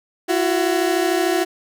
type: tone pair together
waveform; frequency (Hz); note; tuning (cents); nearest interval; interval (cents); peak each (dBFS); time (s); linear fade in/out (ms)
30% pulse; 336.6 / 370; E4 / F#4; +36 / 0; major second; 164; -17; 0.28-1.45; 20
effects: none